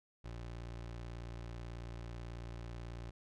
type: tone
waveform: 25% pulse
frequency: 58.27 Hz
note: A#1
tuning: in tune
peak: -40 dBFS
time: 0.24-3.11 s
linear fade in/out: 10 ms
effects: low-pass 6000 Hz 12 dB/octave

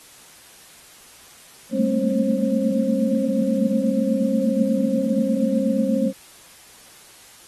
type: tone cluster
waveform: sine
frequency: 199.1 / 221.1 / 229.4 / 267.9 / 533 Hz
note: G3 / A3 / A#3 / C4 / C5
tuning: +27 / +9 / -28 / +41 / +32 cents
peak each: -24 dBFS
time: 1.71-6.13 s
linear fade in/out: 50 ms
effects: white hiss -47 dBFS RMS until 7.47 s + AAC 32 kbps

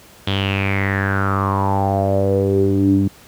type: tone with low-pass filter sweep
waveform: sawtooth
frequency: 98 Hz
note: G2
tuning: in tune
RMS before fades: -17 dBFS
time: 0.27-3.08 s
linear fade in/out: 5 ms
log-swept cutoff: 3400 to 250 Hz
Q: 7.6
effects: pink hiss -45 dBFS RMS until 3.27 s + high-pass 60 Hz 12 dB/octave

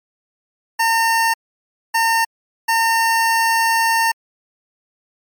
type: tone bursts at uneven times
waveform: 25% pulse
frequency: 910 Hz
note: A#5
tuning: 42 cents flat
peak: -10 dBFS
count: 3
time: 0.79-1.34 / 1.94-2.25 / 2.68-4.12 s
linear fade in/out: 10 ms
effects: MP3 96 kbps

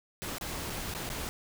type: noise with dropouts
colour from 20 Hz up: pink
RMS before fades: -37 dBFS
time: 0.22-1.29 s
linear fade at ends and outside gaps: 0 ms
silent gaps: 0.383-0.411 / 0.698-0.702 / 0.939-0.949 / 1.091-1.101 s
effects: none

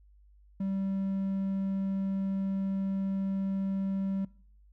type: tone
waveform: triangle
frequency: 193.9 Hz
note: G3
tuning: 19 cents flat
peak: -27 dBFS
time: 0.6-4.25 s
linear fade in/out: 5 ms
effects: noise-tail reverb RT60 0.6 s tail -23 dB re dry + added 50 Hz sine -56 dBFS peak until 4.72 s

